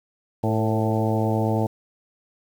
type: harmonic tone with a mistuned harmonic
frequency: 109.7 Hz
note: A2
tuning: 5 cents flat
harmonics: 1 / 2 / 3 / 4 / 5 / 6 / 7 / 8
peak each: -23 / -26 / -28 / -29 / -30 / -31 / -31 / -32 dBFS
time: 0.43-1.67 s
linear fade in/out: 10 ms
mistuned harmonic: 4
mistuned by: +30 cents
effects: 8-bit